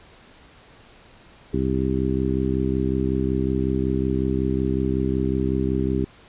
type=harmonic tone; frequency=65.41 Hz; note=C2; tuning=in tune; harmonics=1 / 2 / 3 / 4 / 5 / 6; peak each=-27 / -27 / -27 / -27 / -27 / -27 dBFS; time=1.53-6.05 s; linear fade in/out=10 ms; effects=pink hiss -50 dBFS RMS until 6.28 s + resampled to 8000 Hz